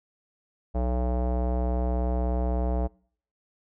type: tone with low-pass filter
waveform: square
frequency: 61.74 Hz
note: B1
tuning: in tune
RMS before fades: -26 dBFS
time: 0.74-2.88 s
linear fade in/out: 20 ms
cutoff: 680 Hz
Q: 2.9
effects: noise-tail reverb RT60 0.6 s tail -26 dB re dry